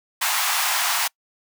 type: high-pass noise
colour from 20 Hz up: pink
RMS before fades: -22 dBFS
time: 0.21-1.08 s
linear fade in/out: 10 ms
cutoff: 750 Hz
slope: 48 dB/octave
effects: noise-tail reverb RT60 0.1 s tail -26 dB re dry